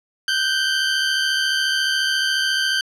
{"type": "tone pair together", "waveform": "20% pulse", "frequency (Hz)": [1489.8, 1564], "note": ["F#6", "G6"], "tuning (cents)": [11, -4], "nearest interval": "minor second", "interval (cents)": 85, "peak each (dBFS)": [-20, -14], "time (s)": [0.28, 2.81], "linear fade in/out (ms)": 2, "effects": ["low-pass 8000 Hz 12 dB/octave"]}